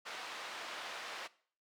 pink band-pass noise, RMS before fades -45 dBFS, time 0.05-1.28 s, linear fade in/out 20 ms, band 770 to 4100 Hz, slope 12 dB/octave, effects noise-tail reverb RT60 0.5 s tail -20 dB re dry

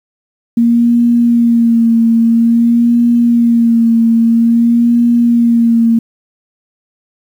sine tone with vibrato, 233.1 Hz, A#3, in tune, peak -6 dBFS, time 0.57-5.99 s, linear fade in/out 5 ms, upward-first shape sine, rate 0.5 Hz, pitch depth 31 cents each way, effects 7-bit

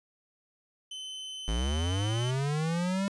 40% pulse tone, 3049 Hz, G7, 49 cents flat, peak -37 dBFS, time 0.91-2.31 s, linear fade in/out 5 ms
square linear sweep, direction up, 51.4 to 200.2 Hz, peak -28 dBFS, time 1.48-3.08 s, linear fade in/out 0 ms
effects resampled to 22050 Hz

